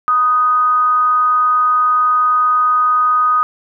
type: tone with frequency modulation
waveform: sine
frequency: 1244.5 Hz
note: D#6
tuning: in tune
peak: -10 dBFS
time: 0.08-3.43 s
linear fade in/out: 0 ms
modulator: 259 Hz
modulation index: 0.24
effects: none